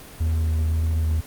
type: tone with vibrato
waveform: triangle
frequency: 79.7 Hz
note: D#2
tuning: 42 cents sharp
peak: -17 dBFS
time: 0.2-1.21 s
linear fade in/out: 10 ms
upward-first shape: sine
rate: 1.9 Hz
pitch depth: 13 cents each way
effects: pink hiss -42 dBFS RMS until 1.26 s + Opus 24 kbps